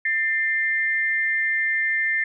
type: tone pair together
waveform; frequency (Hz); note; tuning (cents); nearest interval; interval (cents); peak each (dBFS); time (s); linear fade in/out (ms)
sine; 1793.7 / 2093; A6 / C7; +33 / 0; minor third; 267; -22 / -23; 0.05-2.24; 5
effects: none